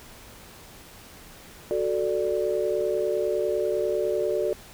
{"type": "chord", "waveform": "sine", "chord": "D major", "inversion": "first", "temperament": "equal", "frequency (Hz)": [370, 440, 587.3], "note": ["F#4", "A4", "D5"], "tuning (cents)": [0, 0, 0], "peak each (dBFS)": -27, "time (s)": [1.71, 4.53], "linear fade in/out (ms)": 0, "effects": ["pink hiss -47 dBFS RMS until 4.73 s"]}